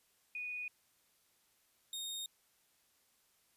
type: tone pair in turn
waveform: sine / sawtooth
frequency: 2471 / 3702 Hz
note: D#7 / A#7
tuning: -13 / -13 cents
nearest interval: perfect fifth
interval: 700 cents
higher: second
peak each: -39 / -37 dBFS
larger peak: second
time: 0.35-0.68 / 1.93-2.26 s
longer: neither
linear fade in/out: 2 ms
effects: white hiss -73 dBFS RMS until 3.56 s + resampled to 32000 Hz